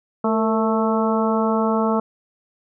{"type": "harmonic tone with a mistuned harmonic", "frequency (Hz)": 220, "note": "A3", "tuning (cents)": 0, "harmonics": [1, 2, 3, 4, 5, 6], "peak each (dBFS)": [-20, -23, -25, -26, -27, -28], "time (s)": [0.24, 2], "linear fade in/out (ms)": 5, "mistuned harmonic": 2, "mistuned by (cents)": 49, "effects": []}